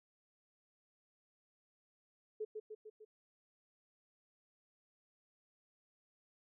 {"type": "tone with echo", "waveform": "sine", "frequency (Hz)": 430.8, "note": "A4", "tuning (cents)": -37, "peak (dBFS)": -37, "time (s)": [2.4, 2.45], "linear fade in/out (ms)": 10, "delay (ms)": 150, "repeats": 4, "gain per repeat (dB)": -4, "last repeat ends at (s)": 3.05, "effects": []}